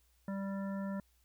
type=harmonic tone; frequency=196 Hz; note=G3; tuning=in tune; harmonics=1 / 3 / 5 / 7 / 9; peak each=-36 / -45 / -50 / -53 / -54 dBFS; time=0.28-1 s; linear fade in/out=2 ms; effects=added 60 Hz sine -69 dBFS peak until 1.24 s + white hiss -74 dBFS RMS until 1.24 s